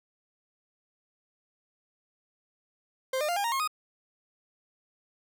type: tone with pitch steps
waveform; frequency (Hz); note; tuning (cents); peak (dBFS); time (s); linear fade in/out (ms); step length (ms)
40% pulse; 523.3 / 604.6 / 698.5 / 807 / 932.4 / 1077.3 / 1244.6; C5 / D#5 / F5 / G#5 / A#5 / C#6 / D#6; 0 / -50 / 0 / -50 / 0 / -50 / 0; -26; 3.13-3.676; 5; 78
effects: none